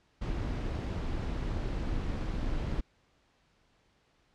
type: noise with amplitude modulation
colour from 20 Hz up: brown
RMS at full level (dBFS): -31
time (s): 0.21-2.81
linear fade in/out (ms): 10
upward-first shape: sine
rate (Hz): 282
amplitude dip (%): 45
effects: pink hiss -69 dBFS RMS until 4.34 s + low-pass 5000 Hz 12 dB/octave